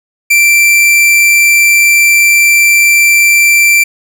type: tone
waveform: 45% pulse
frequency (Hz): 2349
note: D7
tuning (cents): 0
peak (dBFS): -4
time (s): 0.3-3.84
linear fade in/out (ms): 10
effects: none